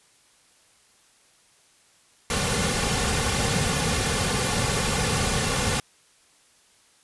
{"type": "noise with comb filter", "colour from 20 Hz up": "pink", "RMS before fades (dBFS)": -24, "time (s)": [2.3, 5.8], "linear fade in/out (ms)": 2, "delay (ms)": 3.1, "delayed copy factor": -0.65, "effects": ["white hiss -59 dBFS RMS until 7.03 s", "resampled to 24000 Hz"]}